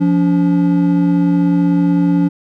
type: tone pair together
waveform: triangle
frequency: 174.61 / 285.7 Hz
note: F3 / D4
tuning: 0 / -48 cents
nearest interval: major sixth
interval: 852 cents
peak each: -11 dBFS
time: 0-2.29 s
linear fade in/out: 20 ms
effects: none